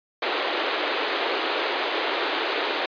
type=band-pass noise; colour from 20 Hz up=pink; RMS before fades=-26 dBFS; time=0.22-2.86 s; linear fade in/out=5 ms; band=320 to 4200 Hz; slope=48 dB/octave; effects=resampled to 11025 Hz